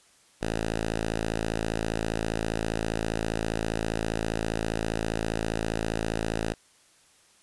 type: tone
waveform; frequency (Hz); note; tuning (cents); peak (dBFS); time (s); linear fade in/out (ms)
5% pulse; 55; A1; 0; -16; 0.41-6.54; 10
effects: white hiss -60 dBFS RMS until 7.42 s + resampled to 24000 Hz